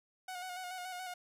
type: tone with vibrato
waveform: sawtooth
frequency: 731 Hz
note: F#5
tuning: 21 cents flat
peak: -37 dBFS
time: 0.28-1.14 s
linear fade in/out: 5 ms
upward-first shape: square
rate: 7 Hz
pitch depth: 32 cents each way
effects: resampled to 32000 Hz + 12-bit